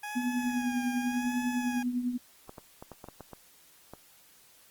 20% pulse tone with vibrato, 830.6 Hz, G#5, in tune, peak -31 dBFS, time 0.03-1.83 s, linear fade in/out 5 ms, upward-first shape sine, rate 0.88 Hz, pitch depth 48 cents each way
sine tone with tremolo, 246.1 Hz, B3, 6 cents flat, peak -25 dBFS, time 0.15-2.18 s, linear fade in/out 20 ms, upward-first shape triangle, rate 10 Hz, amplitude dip 70%
clicks, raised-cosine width 1 ms, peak -29 dBFS, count 9, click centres 2.494 / 2.582 / 2.825 / 2.917 / 3.042 / 3.086 / 3.207 / 3.333 / 3.936 s
effects white hiss -59 dBFS RMS until 4.7 s + Opus 32 kbps

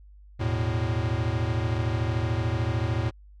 square chord, E suspended fourth, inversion none, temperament equal, 82.41 / 110 / 123.47 Hz, E2 / A2 / B2, 0 / 0 / 0 cents, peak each -31 / -27 / -32 dBFS, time 0.39-3.11 s, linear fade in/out 20 ms, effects added 50 Hz sine -47 dBFS peak until 3.4 s + low-pass 4000 Hz 12 dB/octave

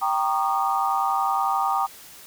sine chord, Eb dominant seventh, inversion first, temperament equal with one note detuned, 784 / 932.3 / 1108.7 / 1219.6 Hz, G5 / Bb5 / Db6 / Eb6, 0 / 0 / 0 / -35 cents, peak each -24 / -26 / -30 / -25 dBFS, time 0.01-1.87 s, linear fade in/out 20 ms, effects white hiss -45 dBFS RMS until 2.26 s

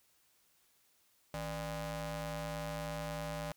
sawtooth ring-modulated tone, 216.2 Hz, A3, 30 cents flat, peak -31 dBFS, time 1.34-3.52 s, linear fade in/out 0 ms, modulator 376 Hz, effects white hiss -71 dBFS RMS until 3.56 s

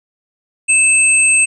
sine tone pair together, 2625 / 8334 Hz, E7 / C9, -8 / -8 cents, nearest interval octave + minor sixth, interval 2000 cents, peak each -11 dBFS, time 0.68-1.46 s, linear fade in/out 20 ms, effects none

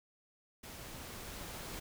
pink noise with level ramp, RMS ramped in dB -49 to -44 dBFS, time 0.63-1.8 s, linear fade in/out 10 ms, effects none

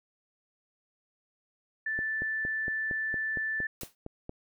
sine tone, 1760 Hz, A6, in tune, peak -29 dBFS, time 1.86-3.67 s, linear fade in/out 5 ms
click train, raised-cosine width 2 ms, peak -25 dBFS, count 11, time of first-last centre 1.99-4.294 s, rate 4.34 Hz
white noise with exponential decay, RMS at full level -37 dBFS, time 3.81-3.95 s, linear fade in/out 1 ms, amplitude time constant 30 ms
effects none

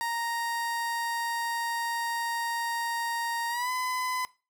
30% pulse tone with pitch glide, 932.3 to 1010.8 Hz, A#5 to B5, 0 to +40 cents, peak -26 dBFS, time 0.01-4.25 s, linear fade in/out 0 ms, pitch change +140 cents, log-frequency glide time 3.49-3.7 s, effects noise-tail reverb RT60 0.3 s tail -19 dB re dry

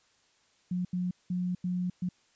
sine tone bursts at uneven times, 180 Hz, F#3, 47 cents flat, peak -28 dBFS, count 5, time 0.71-0.85 / 0.93-1.11 / 1.3-1.55 / 1.64-1.9 / 2.02-2.09 s, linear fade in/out 5 ms, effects white hiss -67 dBFS RMS until 2.35 s + resampled to 16000 Hz

